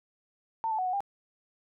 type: tone with pitch steps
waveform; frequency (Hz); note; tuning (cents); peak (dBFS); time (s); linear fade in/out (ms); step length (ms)
sine; 899 / 872 / 742 / 734 / 800; A5 / A5 / F#5 / F#5 / G5; +37 / -16 / +5 / -14 / +35; -27; 0.64-1.005; 0; 73
effects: none